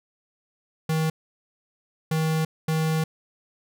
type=tone bursts at uneven times; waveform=square; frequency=158.7 Hz; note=D#3; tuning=35 cents sharp; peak=-22 dBFS; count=3; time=0.89-1.1 / 2.11-2.45 / 2.68-3.04 s; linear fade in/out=5 ms; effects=none